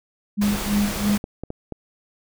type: tone with tremolo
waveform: sine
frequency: 205.3 Hz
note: G#3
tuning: 20 cents flat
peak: -16 dBFS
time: 0.37-1.18 s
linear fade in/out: 20 ms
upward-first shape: sine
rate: 3 Hz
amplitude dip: 95%
type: noise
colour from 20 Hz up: pink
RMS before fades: -28 dBFS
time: 0.41-1.18 s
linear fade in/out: 10 ms
type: clicks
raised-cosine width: 2 ms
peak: -17 dBFS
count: 5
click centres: 1.097 / 1.241 / 1.436 / 1.504 / 1.723 s
effects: none